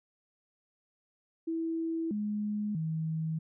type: tone with pitch steps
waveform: sine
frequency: 327.6 / 209.2 / 159.6 Hz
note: E4 / G#3 / D#3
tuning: -11 / +13 / +44 cents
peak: -30 dBFS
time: 1.47-3.39 s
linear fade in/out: 10 ms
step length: 640 ms
effects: none